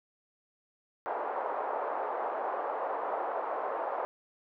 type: band-pass noise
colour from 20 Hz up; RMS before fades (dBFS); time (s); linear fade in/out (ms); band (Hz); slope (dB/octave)
white; -34; 1.06-4.05; 0; 470 to 1000; 24
effects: none